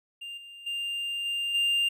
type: tone with level steps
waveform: triangle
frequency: 2797 Hz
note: F7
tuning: 2 cents sharp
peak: -35 / -42 / -28 / -26 / -21 dBFS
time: 0.21-1.89 s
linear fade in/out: 10 ms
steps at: 0.37 / 0.66 / 1.25 / 1.54 s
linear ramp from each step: 10 ms
effects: none